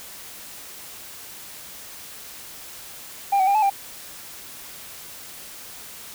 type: tone with pitch steps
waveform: sine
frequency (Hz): 797 / 756 / 799 / 861 / 793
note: G5 / F#5 / G5 / A5 / G5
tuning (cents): +28 / +37 / +33 / -38 / +20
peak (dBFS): -13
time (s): 3.32-3.7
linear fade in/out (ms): 10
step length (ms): 76
effects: tanh soft clip ceiling -15 dBFS + white hiss -40 dBFS RMS until 6.14 s